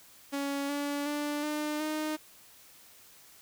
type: tone with pitch steps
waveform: sawtooth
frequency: 280.2 / 286.9 / 293.8 / 300.8 / 308 Hz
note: C#4 / D4 / D4 / D4 / D#4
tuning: +19 / -40 / +1 / +42 / -17 cents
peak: -27 dBFS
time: 0.32-2.17 s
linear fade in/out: 20 ms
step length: 370 ms
effects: white hiss -56 dBFS RMS until 3.41 s